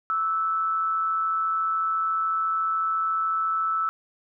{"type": "tone with amplitude modulation", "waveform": "sine", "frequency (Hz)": 1315, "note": "E6", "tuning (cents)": -5, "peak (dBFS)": -20, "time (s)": [0.1, 3.89], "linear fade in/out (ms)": 0, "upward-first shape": "sine", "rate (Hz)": 174, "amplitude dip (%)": 45, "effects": []}